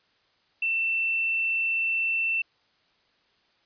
sine tone, 2681 Hz, E7, 29 cents sharp, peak -23 dBFS, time 0.62-2.42 s, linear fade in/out 5 ms, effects white hiss -66 dBFS RMS until 3.65 s + resampled to 11025 Hz

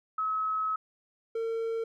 sine / triangle tone pair in turn, 1285 / 454.3 Hz, E6 / A#4, -45 / -45 cents, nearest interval octave + tritone, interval 1800 cents, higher first, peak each -27 dBFS, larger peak neither, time 0.18-0.76 / 1.35-1.84 s, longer first, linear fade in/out 5 ms, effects none

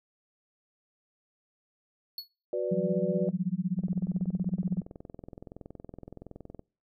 square tone with exponential decay, 4383 Hz, C#8, 20 cents flat, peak -32 dBFS, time 2.18-2.29 s, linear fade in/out 2 ms, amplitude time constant 23 ms
sine chord, B minor, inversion second, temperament equal, 370 / 493.9 / 587.3 Hz, F#4 / B4 / D5, 0 / 0 / 0 cents, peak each -32 dBFS, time 2.53-3.29 s, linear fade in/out 2 ms
sine tone with tremolo, 182.3 Hz, F#3, 25 cents flat, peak -23 dBFS, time 2.71-4.81 s, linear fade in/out 10 ms, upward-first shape sine, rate 16 Hz, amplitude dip 100%
click train, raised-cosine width 2 ms, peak -30 dBFS, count 61, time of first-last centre 3.79-6.594 s, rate 21.4 Hz
effects noise-tail reverb RT60 0.4 s tail -26 dB re dry

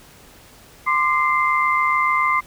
sine tone cluster, 1040 / 1187 / 2084 Hz, C6 / D6 / C7, -11 / +18 / -7 cents, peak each -20 dBFS, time 0.86-2.41 s, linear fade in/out 20 ms, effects pink hiss -47 dBFS RMS until 2.46 s

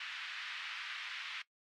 white band-pass noise, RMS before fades -44 dBFS, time 0-1.42 s, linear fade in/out 5 ms, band 1400 to 3200 Hz, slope 24 dB/octave, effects noise-tail reverb RT60 0.1 s tail -20 dB re dry + AAC 64 kbps

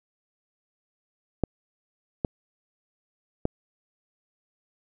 clicks, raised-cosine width 2 ms, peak -9 / -11 / -10 dBFS, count 3, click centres 1.437 / 2.248 / 3.454 s, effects none

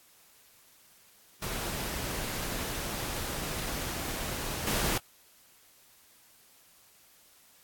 pink noise with level steps, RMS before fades -35 / -29 dBFS, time 1.42-4.98 s, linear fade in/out 5 ms, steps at 4.67 s, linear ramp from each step 2 ms, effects white hiss -60 dBFS RMS until 7.63 s + AAC 64 kbps

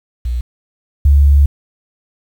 sine tone pair in turn, 60.4 / 70.99 Hz, B1 / C#2, -38 / +42 cents, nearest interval minor third, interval 280 cents, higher second, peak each -15 / -5 dBFS, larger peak second, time 0.25-0.41 / 1.05-1.46 s, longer second, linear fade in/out 5 ms, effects 7-bit

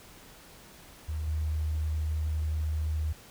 sine tone with level steps, 77.5 Hz, D#2, 6 cents flat, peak -30 / -27 dBFS, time 1.08-3.13 s, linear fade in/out 10 ms, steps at 1.27 s, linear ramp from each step 5 ms, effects pink hiss -52 dBFS RMS until 3.3 s

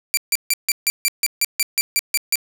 10% pulse tone bursts, 2349 Hz, D7, in tune, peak -6 dBFS, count 13, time 0.14-2.356 s, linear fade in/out 0 ms, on 32 ms, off 150 ms, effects none

